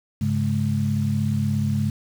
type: tone cluster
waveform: sine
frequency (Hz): 101.5 / 138.3 / 210.5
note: G#2 / C#3 / G#3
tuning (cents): -39 / -4 / +24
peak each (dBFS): -24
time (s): 0.21-1.9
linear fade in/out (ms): 5
effects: 7-bit